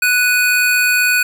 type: tone pair together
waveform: square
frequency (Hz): 1481 / 2489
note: F#6 / D#7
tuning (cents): +1 / 0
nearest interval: major sixth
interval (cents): 899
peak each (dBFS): -15 / -15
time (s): 0.02-1.23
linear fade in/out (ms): 5
effects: none